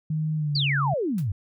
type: tone with pitch glide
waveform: sine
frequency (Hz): 155.56 to 140.2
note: D#3 to C#3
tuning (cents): 0 to +20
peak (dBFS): -23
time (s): 0.1-0.94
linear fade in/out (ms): 5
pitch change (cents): -180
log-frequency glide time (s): 0.36-0.62
type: exponential sweep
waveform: sine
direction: down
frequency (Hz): 4866 to 87.9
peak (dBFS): -23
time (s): 0.55-1.32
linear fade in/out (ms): 5
type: noise with exponential decay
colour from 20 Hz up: white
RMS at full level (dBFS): -41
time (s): 1.18-1.28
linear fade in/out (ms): 2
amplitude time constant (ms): 21
effects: none